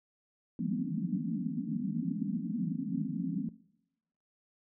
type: band-pass noise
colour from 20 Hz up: pink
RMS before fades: -34 dBFS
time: 0.59-3.49 s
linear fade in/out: 2 ms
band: 160 to 280 Hz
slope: 96 dB/octave
effects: noise-tail reverb RT60 0.9 s tail -21 dB re dry